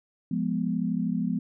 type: chord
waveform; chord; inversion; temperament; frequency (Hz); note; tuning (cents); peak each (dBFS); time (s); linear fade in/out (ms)
sine; F diminished; none; equal; 174.61 / 207.7 / 246.9; F3 / Ab3 / Cb4; 0 / 0 / 0; -29; 0.31-1.39; 5
effects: none